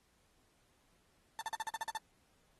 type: tone bursts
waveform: 35% pulse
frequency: 890 Hz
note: A5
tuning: 20 cents sharp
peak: -35 dBFS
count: 9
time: 1.39-1.971 s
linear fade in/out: 0 ms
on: 21 ms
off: 49 ms
effects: pink hiss -73 dBFS RMS until 2.59 s + AAC 32 kbps